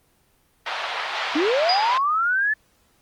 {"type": "band-pass noise", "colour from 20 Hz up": "pink", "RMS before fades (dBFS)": -27, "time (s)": [0.66, 1.98], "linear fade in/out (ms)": 5, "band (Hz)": [700, 4000], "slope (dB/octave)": 24}
{"type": "linear sweep", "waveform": "sine", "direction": "up", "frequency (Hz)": [277.8, 1760], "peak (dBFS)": -18, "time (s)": [1.35, 2.54], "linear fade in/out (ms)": 10}
{"type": "tone with exponential decay", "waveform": "sine", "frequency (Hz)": 4910, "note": "D#8", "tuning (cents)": -24, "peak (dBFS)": -17, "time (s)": [1.69, 2.02], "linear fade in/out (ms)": 2, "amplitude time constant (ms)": 71}
{"effects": ["pink hiss -62 dBFS RMS until 3.01 s", "Opus 24 kbps"]}